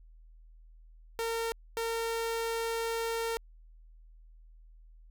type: tone bursts at uneven times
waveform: sawtooth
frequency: 457.4 Hz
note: A#4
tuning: 33 cents flat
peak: -27 dBFS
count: 2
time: 1.19-1.52 / 1.77-3.37 s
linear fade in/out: 0 ms
effects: added 40 Hz sine -52 dBFS peak until 5.1 s